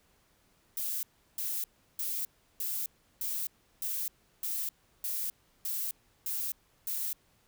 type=noise bursts; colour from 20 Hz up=violet; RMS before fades=-34 dBFS; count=11; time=0.77-7.13 s; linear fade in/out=2 ms; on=260 ms; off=350 ms; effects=pink hiss -68 dBFS RMS until 7.47 s